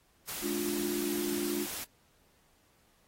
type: noise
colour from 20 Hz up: white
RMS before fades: -39 dBFS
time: 0.27-1.85 s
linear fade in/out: 20 ms
type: chord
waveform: sine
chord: D diminished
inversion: second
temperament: just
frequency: 211.4 / 293.7 / 352.4 Hz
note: Ab3 / D4 / F4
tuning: +31 / 0 / +16 cents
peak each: -39 / -35 / -34 dBFS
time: 0.41-1.67 s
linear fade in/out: 50 ms
effects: pink hiss -68 dBFS RMS until 3.07 s + AAC 48 kbps